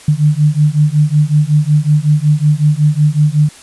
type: beating tone pair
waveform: sine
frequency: 147.3 / 152.7 Hz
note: D3 / D#3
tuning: +6 / -32 cents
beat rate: 5.4 Hz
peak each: -11 dBFS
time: 0.08-3.49 s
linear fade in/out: 5 ms
effects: white hiss -38 dBFS RMS until 3.62 s + resampled to 24000 Hz